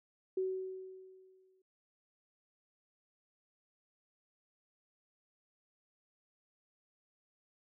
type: tone with exponential decay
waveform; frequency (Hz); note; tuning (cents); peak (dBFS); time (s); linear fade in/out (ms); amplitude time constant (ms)
sine; 376.1; F#4; +28; -30; 0.37-1.62; 5; 270
effects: none